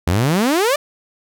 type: exponential sweep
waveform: sawtooth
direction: up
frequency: 78.4 to 609 Hz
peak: -10 dBFS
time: 0.07-0.76 s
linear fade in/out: 5 ms
effects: none

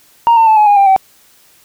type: tone with pitch steps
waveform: sine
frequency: 932.3 / 902.6 / 873.9 / 846.1 / 819.1 / 793.1 / 767.8 Hz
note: A#5 / A5 / A5 / G#5 / G#5 / G5 / G5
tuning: 0 / +44 / -12 / +32 / -24 / +20 / -36 cents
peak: -3 dBFS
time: 0.27-0.963 s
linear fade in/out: 0 ms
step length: 99 ms
effects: tanh soft clip ceiling -3 dBFS + white hiss -48 dBFS RMS until 1.64 s

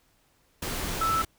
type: tone in noise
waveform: sine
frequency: 1318.5 Hz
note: E6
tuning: in tune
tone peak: -23 dBFS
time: 1.01-1.22 s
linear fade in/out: 5 ms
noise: pink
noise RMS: -32 dBFS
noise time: 0.62-1.25 s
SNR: +6 dB
effects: pink hiss -66 dBFS RMS until 1.38 s

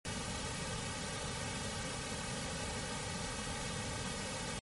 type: noise with comb filter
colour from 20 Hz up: pink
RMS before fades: -40 dBFS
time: 0.05-4.59 s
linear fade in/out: 0 ms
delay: 2.9 ms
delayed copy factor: -0.95
effects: MP3 48 kbps

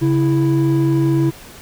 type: tone pair together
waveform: triangle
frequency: 138.59 / 329.6 Hz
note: C#3 / E4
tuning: 0 / 0 cents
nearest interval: octave + minor third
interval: 1500 cents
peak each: -13 dBFS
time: 0.01-1.31 s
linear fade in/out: 20 ms
effects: tanh soft clip ceiling -3 dBFS + pink hiss -39 dBFS RMS until 1.61 s

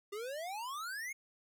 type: exponential sweep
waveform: square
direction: up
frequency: 394 to 2217 Hz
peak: -40 dBFS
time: 0.12-1.13 s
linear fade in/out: 10 ms
effects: none

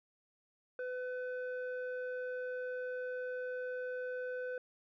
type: tone with low-pass filter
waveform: square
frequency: 503 Hz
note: B4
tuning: 32 cents sharp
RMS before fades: -40 dBFS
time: 0.79-4.58 s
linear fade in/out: 2 ms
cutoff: 1200 Hz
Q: 7.8
effects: none

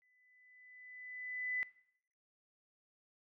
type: tone with exponential growth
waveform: sine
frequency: 2000 Hz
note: B6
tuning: 21 cents sharp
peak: -32 dBFS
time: 0.02-1.63 s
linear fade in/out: 0 ms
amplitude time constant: 350 ms
effects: noise-tail reverb RT60 0.7 s tail -20 dB re dry

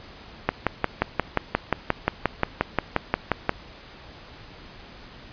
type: click train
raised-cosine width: 0.5 ms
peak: -4 dBFS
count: 18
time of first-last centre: 0.49-3.494 s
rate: 5.66 Hz
effects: pink hiss -45 dBFS RMS until 5.32 s + resampled to 11025 Hz

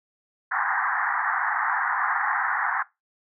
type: band-pass noise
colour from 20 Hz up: white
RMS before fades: -25 dBFS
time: 0.51-2.83 s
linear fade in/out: 10 ms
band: 760 to 1900 Hz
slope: 96 dB/octave
effects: noise-tail reverb RT60 0.2 s tail -19 dB re dry

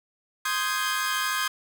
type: chord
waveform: sawtooth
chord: Ab major seventh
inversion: first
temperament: equal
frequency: 1046.5 / 1244.5 / 1568 / 1661.2 Hz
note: C6 / Eb6 / G6 / Ab6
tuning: 0 / 0 / 0 / 0 cents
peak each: -27 dBFS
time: 0.45-1.48 s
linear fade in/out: 5 ms
effects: none

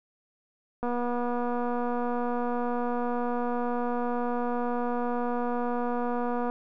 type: click train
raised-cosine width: 1 ms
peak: -18 dBFS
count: 1373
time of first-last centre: 0.83-6.499 s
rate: 242 Hz
effects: none

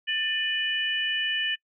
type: tone cluster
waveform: sine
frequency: 1779 / 2461 / 2965 Hz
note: A6 / D#7 / F#7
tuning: +19 / -20 / +3 cents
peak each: -29 / -32 / -27 dBFS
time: 0.07-1.56 s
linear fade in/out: 20 ms
effects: noise-tail reverb RT60 0.1 s tail -26 dB re dry

